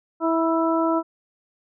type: harmonic tone with a mistuned harmonic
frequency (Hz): 327.2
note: E4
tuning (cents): -13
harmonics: 1 / 2 / 3 / 4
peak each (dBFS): -21 / -24 / -26 / -27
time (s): 0.2-1.03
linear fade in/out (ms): 50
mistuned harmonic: 4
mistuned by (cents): +18
effects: none